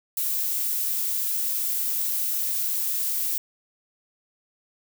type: noise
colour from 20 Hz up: violet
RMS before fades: -26 dBFS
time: 0.17-3.38 s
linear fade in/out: 2 ms
effects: none